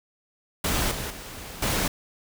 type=noise with level steps; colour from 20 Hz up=pink; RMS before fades=-25 / -32 / -39 / -25 dBFS; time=0.64-1.88 s; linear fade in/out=5 ms; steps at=0.91 / 1.1 / 1.62 s; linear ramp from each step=5 ms; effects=none